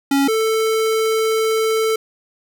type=tone pair in turn; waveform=square; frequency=277.2 / 442.3 Hz; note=C#4 / A4; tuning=0 / +9 cents; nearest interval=minor sixth; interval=809 cents; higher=second; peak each=-14 / -16 dBFS; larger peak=first; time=0.11-0.28 / 0.28-1.96 s; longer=second; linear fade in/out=5 ms; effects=8-bit